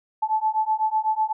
sine beating tone pair, 866 / 874 Hz, A5 / A5, -28 / -12 cents, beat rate 8 Hz, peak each -23 dBFS, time 0.22-1.33 s, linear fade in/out 10 ms, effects none

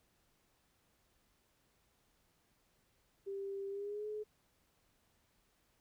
sine tone with pitch glide, 394 to 424.7 Hz, G4 to G#4, +9 to +39 cents, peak -39 dBFS, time 3.26-4.24 s, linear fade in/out 20 ms, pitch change +130 cents, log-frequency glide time 3.69-4.07 s, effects pink hiss -75 dBFS RMS until 5.8 s

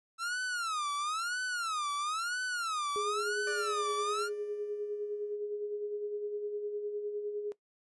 45% pulse tone with vibrato, 1318 Hz, E6, 1 cent flat, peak -32 dBFS, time 0.18-4.3 s, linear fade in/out 50 ms, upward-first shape sine, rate 1 Hz, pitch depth 230 cents each way
sine tone with tremolo, 415.3 Hz, G#4, in tune, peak -32 dBFS, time 2.96-7.52 s, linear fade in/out 0 ms, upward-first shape sine, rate 9.8 Hz, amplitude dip 45%
15% pulse tone with exponential decay, 591 Hz, D5, 11 cents sharp, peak -34 dBFS, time 3.47-5.36 s, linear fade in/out 2 ms, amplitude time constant 410 ms
effects noise-tail reverb RT60 0.1 s tail -18 dB re dry + resampled to 24000 Hz

